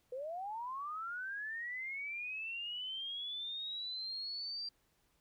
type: linear sweep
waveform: sine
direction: up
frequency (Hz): 485.8 to 4734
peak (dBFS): -39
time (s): 0.12-4.69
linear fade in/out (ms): 5
effects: pink hiss -75 dBFS RMS until 5.2 s